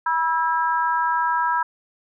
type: tone cluster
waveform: sine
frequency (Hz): 972 / 1319 / 1622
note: B5 / E6 / G#6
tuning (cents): -28 / +1 / -41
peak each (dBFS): -20 / -25 / -26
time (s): 0.06-1.63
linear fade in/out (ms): 5
effects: none